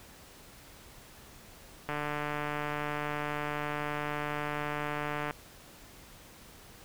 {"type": "click train", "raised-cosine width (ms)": 0.5, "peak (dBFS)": -19, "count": 507, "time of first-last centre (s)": [1.89, 5.309], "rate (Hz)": 148, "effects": ["pink hiss -53 dBFS RMS until 6.84 s"]}